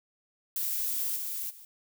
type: noise with level steps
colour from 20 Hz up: violet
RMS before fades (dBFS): -31 / -35 / -50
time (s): 0.56-1.65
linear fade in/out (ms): 2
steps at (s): 1.15 / 1.49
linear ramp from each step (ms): 20
effects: none